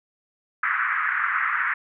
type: band-pass noise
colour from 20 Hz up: pink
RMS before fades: -24 dBFS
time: 0.63-1.74 s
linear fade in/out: 5 ms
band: 1200 to 2000 Hz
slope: 48 dB/octave
effects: none